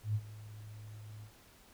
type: tone with ADSR envelope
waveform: sine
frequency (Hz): 106.5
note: G#2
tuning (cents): +44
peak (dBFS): -28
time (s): 0.03-1.32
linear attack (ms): 120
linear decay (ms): 52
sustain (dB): -18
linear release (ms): 96
effects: pink hiss -61 dBFS RMS until 1.73 s